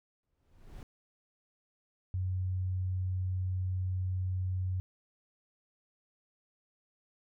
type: noise with exponential growth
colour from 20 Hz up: brown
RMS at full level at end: -43 dBFS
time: 0.23-0.83 s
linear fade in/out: 2 ms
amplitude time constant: 130 ms
type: tone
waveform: sine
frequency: 92.5 Hz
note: F#2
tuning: in tune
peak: -30 dBFS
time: 2.14-4.8 s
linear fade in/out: 0 ms
effects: none